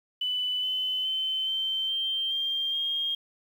sine tone with pitch steps, 2992 / 3030 / 3069 / 3108 / 3148 / 3188 / 3229 Hz, F#7 / F#7 / G7 / G7 / G7 / G7 / G#7, +19 / +40 / -37 / -16 / +7 / +28 / -49 cents, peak -26 dBFS, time 0.21-3.15 s, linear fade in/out 5 ms, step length 420 ms, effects 9-bit

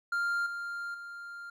triangle tone with level steps, 1396.9 Hz, F6, in tune, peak -26 / -33 / -39 dBFS, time 0.12-1.5 s, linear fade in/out 5 ms, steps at 0.46 / 0.94 s, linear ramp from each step 5 ms, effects none

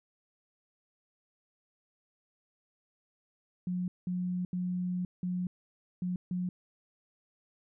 sine tone bursts at uneven times, 180.3 Hz, F#3, 45 cents flat, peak -30 dBFS, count 6, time 3.67-3.88 / 4.07-4.45 / 4.53-5.05 / 5.23-5.47 / 6.02-6.16 / 6.31-6.49 s, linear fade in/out 2 ms, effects none

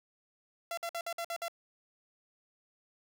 sawtooth tone bursts, 679 Hz, F5, 49 cents flat, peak -31 dBFS, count 7, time 0.71-1.482 s, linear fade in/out 2 ms, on 64 ms, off 54 ms, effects none

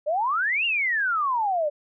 sine exponential two-way sweep, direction up then down, 571 to 2856 to 571 Hz, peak -21 dBFS, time 0.06-1.7 s, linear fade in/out 20 ms, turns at 0.65 s, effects none

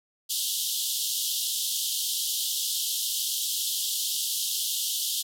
pink band-pass noise, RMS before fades -29 dBFS, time 0.29-5.23 s, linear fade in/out 20 ms, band 3000 to 16000 Hz, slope 96 dB/octave, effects none

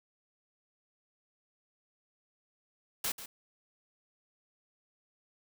white noise with echo, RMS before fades -33 dBFS, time 3.04-3.12 s, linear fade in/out 5 ms, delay 140 ms, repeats 1, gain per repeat -12 dB, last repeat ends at 3.26 s, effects none

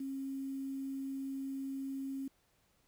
sine tone with quantisation, 270.5 Hz, C#4, 42 cents flat, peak -37 dBFS, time 0-2.28 s, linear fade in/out 5 ms, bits 10, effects pink hiss -73 dBFS RMS until 2.87 s

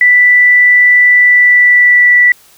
sine tone with pitch glide, 1975.5 to 1961.9 Hz, B6 to B6, 0 to -12 cents, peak -3 dBFS, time 0.01-2.32 s, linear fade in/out 2 ms, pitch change -12 cents, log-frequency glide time 1.17-2.1 s, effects white hiss -44 dBFS RMS until 2.57 s

